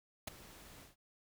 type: noise with ADSR envelope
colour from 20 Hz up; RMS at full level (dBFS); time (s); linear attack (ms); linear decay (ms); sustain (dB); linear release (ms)
pink; -38; 0.27-0.96; 8; 10; -18; 140
effects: none